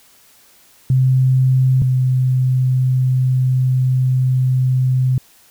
sine tone pair in turn, 130 / 128.58 Hz, C3 / C3, -11 / -30 cents, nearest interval unison, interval 19 cents, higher first, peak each -10 / -12 dBFS, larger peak first, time 0.9-1.82 / 1.82-5.18 s, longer second, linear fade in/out 2 ms, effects white hiss -50 dBFS RMS until 5.5 s

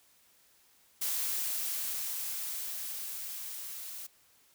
blue noise with level ramp, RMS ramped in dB -32 to -43 dBFS, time 1.01-4.07 s, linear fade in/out 10 ms, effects white hiss -65 dBFS RMS until 4.54 s

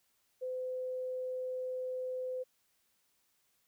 sine tone, 510 Hz, C5, 44 cents flat, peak -35 dBFS, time 0.41-2.44 s, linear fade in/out 20 ms, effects white hiss -75 dBFS RMS until 3.67 s

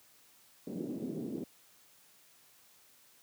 pink band-pass noise, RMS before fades -39 dBFS, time 0.67-1.44 s, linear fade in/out 2 ms, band 190 to 380 Hz, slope 24 dB/octave, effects white hiss -63 dBFS RMS until 3.22 s + high-pass 80 Hz 12 dB/octave

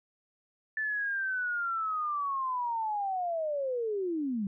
sine linear sweep, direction down, 1760 to 188.5 Hz, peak -29 dBFS, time 0.77-4.47 s, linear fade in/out 2 ms, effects none

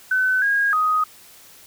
sine tone with pitch steps, 1515 / 1634 / 1251 Hz, F#6 / G#6 / D#6, +40 / -29 / +9 cents, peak -16 dBFS, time 0.11-1.04 s, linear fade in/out 5 ms, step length 310 ms, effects white hiss -47 dBFS RMS until 1.66 s

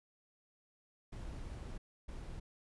brown noise bursts at uneven times, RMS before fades -45 dBFS, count 2, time 1.12-1.78 / 2.08-2.4 s, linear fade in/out 10 ms, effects resampled to 24000 Hz

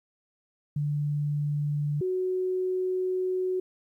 sine tone pair in turn, 146.83 / 370 Hz, D3 / F#4, 0 / 0 cents, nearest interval octave + major third, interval 1600 cents, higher second, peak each -25 dBFS, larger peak neither, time 0.76-2.01 / 2.01-3.6 s, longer second, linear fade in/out 5 ms, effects 11-bit

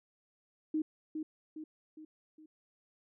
sine tone with echo, 311.1 Hz, D#4, in tune, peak -29 dBFS, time 0.74-0.82 s, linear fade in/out 5 ms, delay 410 ms, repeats 4, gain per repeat -6 dB, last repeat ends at 2.46 s, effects none

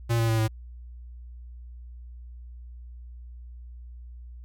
square tone with pitch steps, 116.54 / 114.41 / 112.31 / 110.25 Hz, A#2 / A#2 / A2 / A2, 0 / -32 / +36 / +4 cents, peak -22 dBFS, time 0.09-0.482 s, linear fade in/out 20 ms, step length 98 ms, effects added 60 Hz sine -40 dBFS peak until 4.44 s

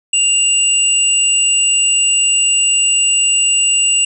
sine tone pair together, 2794 / 7888 Hz, F7 / B8, 0 / -3 cents, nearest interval octave + tritone, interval 1797 cents, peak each -13 dBFS, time 0.13-4.05 s, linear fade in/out 5 ms, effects none

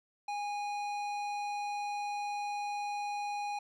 sine tone with tanh clipping, 822 Hz, G#5, 18 cents flat, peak -36 dBFS, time 0.28-3.59 s, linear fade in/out 5 ms, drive 15 dB, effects none

